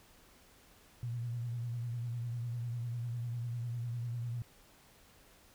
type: tone with vibrato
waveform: sine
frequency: 119 Hz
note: A#2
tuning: 36 cents sharp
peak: -35 dBFS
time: 1.03-4.42 s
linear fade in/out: 0 ms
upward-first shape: sine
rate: 10 Hz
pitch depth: 47 cents each way
effects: pink hiss -62 dBFS RMS until 5.54 s